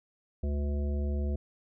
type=harmonic tone; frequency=72 Hz; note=D2; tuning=34 cents flat; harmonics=1 / 3 / 5 / 7 / 9; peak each=-28 / -38 / -42 / -45 / -47 dBFS; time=0.43-1.36 s; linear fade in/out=5 ms; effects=none